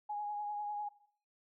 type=tone with vibrato; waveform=sine; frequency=830.6 Hz; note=G#5; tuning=in tune; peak=-36 dBFS; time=0.09-0.89 s; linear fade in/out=10 ms; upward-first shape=sine; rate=10 Hz; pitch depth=22 cents each way; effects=noise-tail reverb RT60 0.6 s tail -19 dB re dry